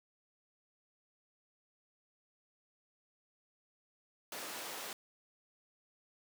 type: high-pass noise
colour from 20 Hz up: pink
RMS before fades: -44 dBFS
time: 4.32-4.93 s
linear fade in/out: 2 ms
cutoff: 450 Hz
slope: 12 dB/octave
effects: none